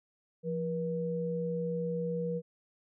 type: tone pair together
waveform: sine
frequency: 171.5 / 481.2 Hz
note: F3 / B4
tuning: -31 / -45 cents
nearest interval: octave + tritone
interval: 1786 cents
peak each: -34 / -33 dBFS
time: 0.43-2.42 s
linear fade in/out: 50 ms
effects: none